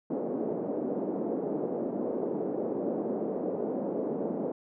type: band-pass noise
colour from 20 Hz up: white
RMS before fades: -32 dBFS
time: 0.1-4.52 s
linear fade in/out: 5 ms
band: 210 to 520 Hz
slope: 24 dB/octave
effects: none